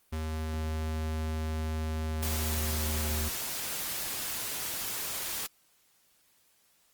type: tone with pitch glide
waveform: square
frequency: 78.7 to 76.5 Hz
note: D#2 to D#2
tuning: +20 to -29 cents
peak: -31 dBFS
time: 0.12-3.29 s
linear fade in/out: 10 ms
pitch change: -49 cents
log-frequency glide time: 2.08-3.05 s
type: noise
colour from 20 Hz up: white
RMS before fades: -35 dBFS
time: 2.22-5.47 s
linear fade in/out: 10 ms
effects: white hiss -67 dBFS RMS until 6.93 s + Opus 32 kbps